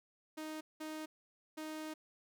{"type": "tone bursts at uneven times", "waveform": "sawtooth", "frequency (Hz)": 311.1, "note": "D#4", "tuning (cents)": 0, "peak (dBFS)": -38, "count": 3, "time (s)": [[0.37, 0.61], [0.8, 1.06], [1.57, 1.94]], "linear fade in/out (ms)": 10, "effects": []}